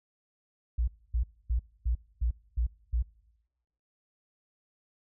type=tone bursts; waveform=sine; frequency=58.27 Hz; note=A#1; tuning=in tune; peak=-23 dBFS; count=7; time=0.78-3.026 s; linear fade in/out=10 ms; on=98 ms; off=260 ms; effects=noise-tail reverb RT60 1.0 s tail -23 dB re dry + tanh soft clip ceiling -20 dBFS